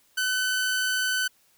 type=tone; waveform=sawtooth; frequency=1511 Hz; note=F#6; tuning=36 cents sharp; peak=-20 dBFS; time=0.17-1.28 s; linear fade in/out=10 ms; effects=white hiss -63 dBFS RMS until 1.57 s